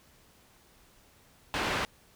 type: low-pass noise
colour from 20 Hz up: white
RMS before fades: -31 dBFS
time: 1.54-1.85 s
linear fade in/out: 0 ms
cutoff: 2300 Hz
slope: 12 dB/octave
effects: pink hiss -61 dBFS RMS until 2.15 s